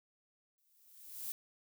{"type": "noise with exponential growth", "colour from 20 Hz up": "violet", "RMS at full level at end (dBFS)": -39, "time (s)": [0.58, 1.32], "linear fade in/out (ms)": 0, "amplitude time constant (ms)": 160, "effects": []}